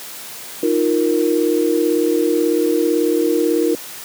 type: chord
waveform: sine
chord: Eb suspended second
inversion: none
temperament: equal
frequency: 311.1 / 349.2 / 466.2 Hz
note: Eb4 / F4 / Bb4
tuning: 0 / 0 / 0 cents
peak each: -18 dBFS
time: 0.63-3.75 s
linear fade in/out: 2 ms
effects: white hiss -33 dBFS RMS until 4.04 s + high-pass 150 Hz 12 dB/octave